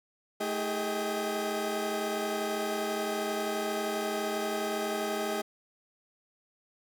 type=tone cluster; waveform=30% pulse; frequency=219.1 / 320.2 / 405.9 / 630 / 774 Hz; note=A3 / D#4 / G#4 / D#5 / G5; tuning=-7 / +50 / -40 / +21 / -22 cents; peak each=-35 / -38 / -31 / -33 / -38 dBFS; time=0.4-5.42 s; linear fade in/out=10 ms; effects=none